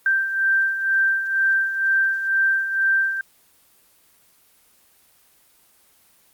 sine beating tone pair, 1568 / 1570.1 Hz, G6 / G6, 0 / +2 cents, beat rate 2.1 Hz, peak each -25 / -18 dBFS, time 0.06-3.21 s, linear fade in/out 2 ms, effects white hiss -57 dBFS RMS until 6.33 s + Opus 24 kbps

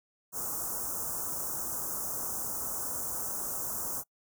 white band-stop noise, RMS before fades -35 dBFS, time 0.32-4.04 s, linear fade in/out 50 ms, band 1400 to 6000 Hz, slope 48 dB/octave, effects noise-tail reverb RT60 0.1 s tail -24 dB re dry

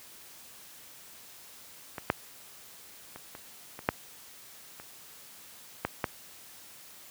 clicks, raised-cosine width 0.5 ms, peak -21 / -8 / -27 / -28 / -26 / -8 / -29 / -13 / -12 dBFS, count 9, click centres 1.982 / 2.101 / 3.16 / 3.351 / 3.791 / 3.889 / 4.799 / 5.85 / 6.042 s, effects white hiss -51 dBFS RMS until 7.1 s + high-pass 60 Hz 12 dB/octave

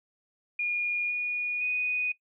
sine tone with pitch steps, 2431 / 2450 / 2483 Hz, D#7 / D#7 / D#7, -41 / -27 / -4 cents, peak -26 dBFS, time 0.59-2.12 s, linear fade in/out 5 ms, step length 510 ms, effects noise-tail reverb RT60 0.1 s tail -18 dB re dry

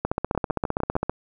two click trains, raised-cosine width 1 ms, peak -9 / -12 dBFS, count 17 / 5, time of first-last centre 0.05-1.096 / 0.35-0.954 s, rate 15.3 / 6.62 Hz, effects none

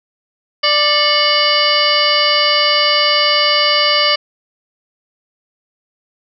harmonic tone with a mistuned harmonic, 590 Hz, D5, 8 cents sharp, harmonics 1 / 2 / 3 / 4 / 5 / 6 / 7 / 8 / 9, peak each -19 / -18 / -23 / -19 / -16 / -28 / -27 / -16 / -25 dBFS, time 0.63-4.16 s, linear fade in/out 10 ms, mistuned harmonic 4, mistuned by -130 cents, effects none

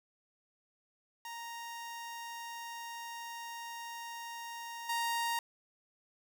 sawtooth tone with level steps, 932.3 Hz, A#5, in tune, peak -38 / -28 dBFS, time 1.25-5.39 s, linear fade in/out 2 ms, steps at 4.89 s, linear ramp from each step 5 ms, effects 9-bit

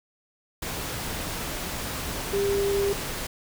sine tone in noise, 399.1 Hz, G4, 31 cents sharp, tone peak -22 dBFS, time 2.33-2.93 s, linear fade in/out 5 ms, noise pink, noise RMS -32 dBFS, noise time 0.62-3.27 s, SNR +7 dB, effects none

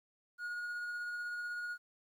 triangle tone with tremolo, 1442 Hz, F#6, 45 cents flat, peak -35 dBFS, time 0.38-1.78 s, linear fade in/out 50 ms, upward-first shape triangle, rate 16 Hz, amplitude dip 25%, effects 12-bit

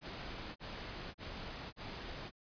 pink noise bursts, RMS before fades -45 dBFS, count 4, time 0.01-2.312 s, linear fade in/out 50 ms, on 550 ms, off 34 ms, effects resampled to 11025 Hz

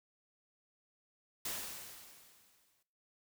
white noise with exponential decay, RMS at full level -38 dBFS, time 1.45-2.83 s, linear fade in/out 5 ms, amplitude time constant 300 ms, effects noise-tail reverb RT60 0.5 s tail -17 dB re dry

